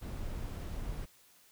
brown noise, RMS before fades -39 dBFS, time 0.01-1.06 s, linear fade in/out 20 ms, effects white hiss -63 dBFS RMS until 1.51 s

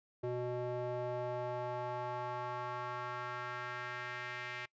square tone with band-pass filter sweep, 123.3 Hz, B2, 2 cents flat, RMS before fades -40 dBFS, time 0.23-4.66 s, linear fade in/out 10 ms, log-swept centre 450 to 2100 Hz, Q 2.1, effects noise-tail reverb RT60 0.1 s tail -22 dB re dry + resampled to 16000 Hz

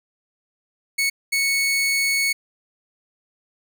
sawtooth tone bursts at uneven times, 2212 Hz, C#7, 4 cents flat, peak -15 dBFS, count 2, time 0.98-1.1 / 1.32-2.33 s, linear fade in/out 10 ms, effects none

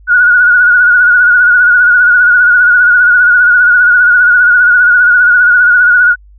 sine tone with vibrato, 1455 Hz, F#6, 29 cents flat, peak -3 dBFS, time 0.07-6.16 s, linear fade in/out 50 ms, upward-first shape sine, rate 15 Hz, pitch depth 51 cents each way, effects added 50 Hz sine -36 dBFS peak until 6.38 s

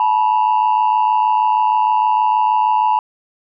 sine tone pair together, 867 / 973.4 Hz, A5 / B5, -26 / -25 cents, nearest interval major second, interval 201 cents, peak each -13 dBFS, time 0-2.99 s, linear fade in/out 2 ms, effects tanh soft clip ceiling -8 dBFS

